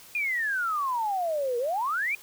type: exponential two-way sweep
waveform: sine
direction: down then up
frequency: 2477 to 466.2 to 2477 Hz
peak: -25 dBFS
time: 0.15-2.15 s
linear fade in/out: 2 ms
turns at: 1.58 s
effects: white hiss -50 dBFS RMS until 2.22 s